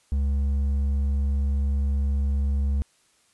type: tone with hard clipping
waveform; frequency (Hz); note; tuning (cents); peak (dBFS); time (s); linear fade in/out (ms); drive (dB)
sine; 69.8; C#2; +13; -22; 0.12-2.82; 0; 4
effects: white hiss -63 dBFS RMS until 3.33 s + resampled to 24000 Hz